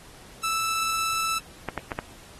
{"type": "tone", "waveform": "sawtooth", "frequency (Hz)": 1318.5, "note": "E6", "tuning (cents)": 0, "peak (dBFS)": -21, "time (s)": [0.43, 1.39], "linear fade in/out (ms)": 10}
{"type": "clicks", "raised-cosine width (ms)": 0.5, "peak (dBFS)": -14, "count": 4, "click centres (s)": [1.687, 1.777, 1.918, 1.989]}
{"effects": ["pink hiss -49 dBFS RMS until 2.39 s", "AAC 32 kbps"]}